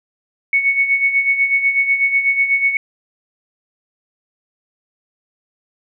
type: tone with tremolo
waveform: sine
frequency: 2217 Hz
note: C#7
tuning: in tune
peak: -10 dBFS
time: 0.53-2.77 s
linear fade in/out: 2 ms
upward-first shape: sine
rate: 8.1 Hz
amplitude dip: 65%
effects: none